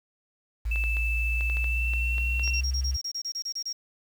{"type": "exponential sweep", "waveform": "sine", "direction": "up", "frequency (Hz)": [54.7, 65.9], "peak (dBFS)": -25, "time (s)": [0.65, 2.97], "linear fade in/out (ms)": 10}
{"type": "tone with pitch glide", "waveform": "sine", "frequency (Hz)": [2637, 2721], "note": ["E7", "F7"], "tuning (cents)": [0, -46], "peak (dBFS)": -28, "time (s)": [0.71, 2.61], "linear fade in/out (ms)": 5, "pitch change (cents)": 54, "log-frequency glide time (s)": [1.61, 2.21]}
{"type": "clicks", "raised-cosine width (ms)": 0.3, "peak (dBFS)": -24, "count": 11, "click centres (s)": [0.759, 0.839, 0.969, 1.409, 1.499, 1.57, 1.643, 1.936, 2.182, 2.396, 2.477]}
{"type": "tone bursts", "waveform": "sine", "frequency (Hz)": 5588, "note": "F8", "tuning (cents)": 0, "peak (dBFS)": -29, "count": 13, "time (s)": [2.43, 3.73], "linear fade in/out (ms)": 10, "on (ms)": 76, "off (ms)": 26}
{"effects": ["8-bit"]}